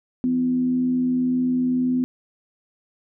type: tone with frequency modulation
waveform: sine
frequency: 252.4 Hz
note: B3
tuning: 38 cents sharp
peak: -18 dBFS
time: 0.24-2.04 s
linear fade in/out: 0 ms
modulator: 81.8 Hz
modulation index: 0.27
effects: none